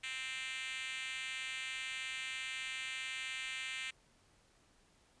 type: tone with high-pass filter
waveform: 5% pulse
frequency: 261.6 Hz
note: C4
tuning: in tune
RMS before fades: -42 dBFS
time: 0.03-3.91 s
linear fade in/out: 10 ms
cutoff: 2300 Hz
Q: 2.3
effects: pink hiss -69 dBFS RMS until 5.2 s + resampled to 22050 Hz